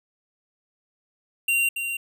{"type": "tone with echo", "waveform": "square", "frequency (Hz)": 2765, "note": "F7", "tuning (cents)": -18, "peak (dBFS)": -20, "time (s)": [1.48, 1.69], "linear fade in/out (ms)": 5, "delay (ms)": 280, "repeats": 1, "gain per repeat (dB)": -7, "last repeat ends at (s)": 1.97, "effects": []}